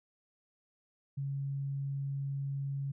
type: tone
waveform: sine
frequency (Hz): 138.59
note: C#3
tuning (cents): 0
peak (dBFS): -33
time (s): 1.17-2.92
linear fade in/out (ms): 10
effects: none